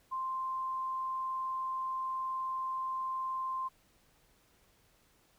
sine tone, 1046.5 Hz, C6, in tune, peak -33 dBFS, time 0.11-3.69 s, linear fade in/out 20 ms, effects pink hiss -68 dBFS RMS until 5.38 s

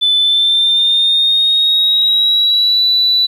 sine tone with pitch glide, 3508 to 3960 Hz, A7 to B7, -6 to +4 cents, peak -8 dBFS, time 0.01-3.27 s, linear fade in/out 20 ms, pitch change +210 cents, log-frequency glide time 0.18-2.82 s, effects tanh soft clip ceiling -4 dBFS + 8-bit

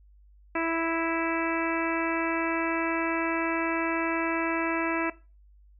harmonic tone, 329.6 Hz, E4, in tune, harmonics 1 / 2 / 3 / 4 / 5 / 6 / 7 / 8, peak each -29 / -32 / -34 / -35 / -36 / -37 / -37 / -38 dBFS, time 0.55-5.1 s, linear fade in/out 5 ms, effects noise-tail reverb RT60 0.3 s tail -18 dB re dry + added 50 Hz sine -53 dBFS peak until 5.79 s

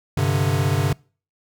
square chord, G suspended fourth, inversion none, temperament equal, 98 / 130.81 / 146.83 Hz, G2 / C3 / D3, 0 / 0 / 0 cents, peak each -23 dBFS, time 0.17-0.93 s, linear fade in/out 5 ms, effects noise-tail reverb RT60 0.4 s tail -26 dB re dry

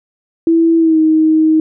sine tone with pitch glide, 330 to 314.9 Hz, E4 to D#4, +2 to +21 cents, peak -7 dBFS, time 0.47-1.6 s, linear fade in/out 2 ms, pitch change -81 cents, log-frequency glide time 0.78-0.99 s, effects none

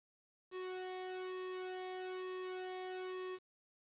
sawtooth tone with flanger, 370 Hz, F#4, in tune, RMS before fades -44 dBFS, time 0.51-3.39 s, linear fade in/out 50 ms, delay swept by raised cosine 1.3 to 1.99 ms, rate 1.1 Hz, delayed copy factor -0.75, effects resampled to 8000 Hz + 11-bit

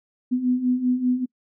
sine beating tone pair, 246.9 / 252 Hz, B3 / B3, 0 / +35 cents, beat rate 5.1 Hz, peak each -25 / -20 dBFS, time 0.31-1.26 s, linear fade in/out 20 ms, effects noise-tail reverb RT60 0.1 s tail -26 dB re dry

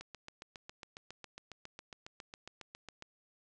click train, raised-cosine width 0.2 ms, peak -29 dBFS, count 23, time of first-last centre 0.01-3.024 s, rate 7.3 Hz, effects resampled to 22050 Hz

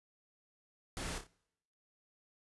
pink noise with echo, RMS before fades -41 dBFS, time 0.97-1.18 s, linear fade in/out 0 ms, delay 29 ms, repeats 3, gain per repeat -7 dB, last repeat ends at 1.267 s, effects noise-tail reverb RT60 0.8 s tail -25 dB re dry + resampled to 24000 Hz

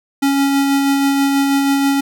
square tone with tremolo, 277.2 Hz, C#4, in tune, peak -12 dBFS, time 0.22-2.01 s, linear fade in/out 10 ms, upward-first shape sine, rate 6.2 Hz, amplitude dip 25%, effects none

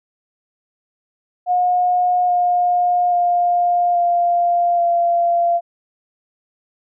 sine tone with pitch steps, 720 / 712.1 / 704.4 / 696.7 / 689.1 Hz, F#5 / F5 / F5 / F5 / F5, -47 / +33 / +15 / -4 / -23 cents, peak -13 dBFS, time 1.46-5.61 s, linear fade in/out 50 ms, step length 830 ms, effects none

